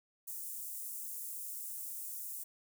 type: high-pass noise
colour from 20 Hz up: white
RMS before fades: -43 dBFS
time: 0.27-2.44 s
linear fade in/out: 10 ms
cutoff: 7900 Hz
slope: 24 dB/octave
effects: none